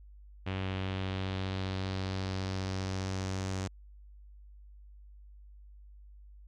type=tone with low-pass filter sweep; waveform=sawtooth; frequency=94.8 Hz; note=F#2; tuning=43 cents sharp; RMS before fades=-35 dBFS; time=0.46-3.68 s; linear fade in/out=10 ms; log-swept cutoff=2900 to 6900 Hz; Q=2.3; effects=added 50 Hz sine -50 dBFS peak until 6.47 s